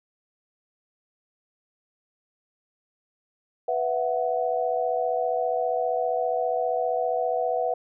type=chord; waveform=sine; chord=B suspended fourth; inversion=none; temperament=equal with one note detuned; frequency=493.9 / 665 / 740 Hz; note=B4 / E5 / F#5; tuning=0 / +15 / 0 cents; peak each=-27 dBFS; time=3.68-7.74 s; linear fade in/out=5 ms; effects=none